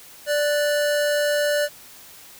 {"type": "tone pair together", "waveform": "square", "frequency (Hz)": [587.3, 1479.9], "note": ["D5", "F#6"], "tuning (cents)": [0, 0], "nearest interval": "octave + major third", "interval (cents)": 1600, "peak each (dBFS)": [-20, -29], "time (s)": [0.26, 1.69], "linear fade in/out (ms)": 50, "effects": ["white hiss -45 dBFS RMS until 2.39 s"]}